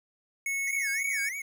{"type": "tone with pitch glide", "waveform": "square", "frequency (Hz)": [2200, 2231], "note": ["C#7", "C#7"], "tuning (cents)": [-14, 11], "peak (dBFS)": -29, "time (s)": [0.46, 1.29], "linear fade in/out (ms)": 2, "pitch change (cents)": 25, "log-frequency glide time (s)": [0.92, 1.09]}
{"type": "tone with vibrato", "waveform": "square", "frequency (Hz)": 1908, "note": "A#6", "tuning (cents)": 40, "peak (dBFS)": -34, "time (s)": [0.67, 1.42], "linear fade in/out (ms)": 5, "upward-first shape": "sine", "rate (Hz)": 3.2, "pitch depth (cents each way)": 300}
{"effects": ["10-bit"]}